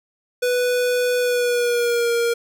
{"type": "tone with pitch glide", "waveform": "square", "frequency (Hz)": [493.9, 469.4], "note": ["B4", "A#4"], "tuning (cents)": [0, 12], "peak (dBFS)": -18, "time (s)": [0.42, 2.34], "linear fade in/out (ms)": 10, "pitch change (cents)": -88, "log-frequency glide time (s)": [1.19, 2.12], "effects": []}